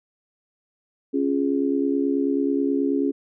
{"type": "chord", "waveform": "sine", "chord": "Db major", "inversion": "none", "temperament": "just", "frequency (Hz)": [277.2, 346.5, 415.8], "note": ["Db4", "F4", "Ab4"], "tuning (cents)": [0, -14, 2], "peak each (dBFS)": [-21, -27, -26], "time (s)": [1.13, 3.12], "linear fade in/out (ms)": 20, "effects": []}